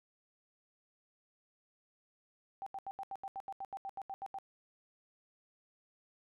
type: tone bursts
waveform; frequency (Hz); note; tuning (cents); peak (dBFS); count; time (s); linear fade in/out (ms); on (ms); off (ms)
sine; 781; G5; -7; -39; 15; 2.62-4.386; 0; 44; 79
effects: none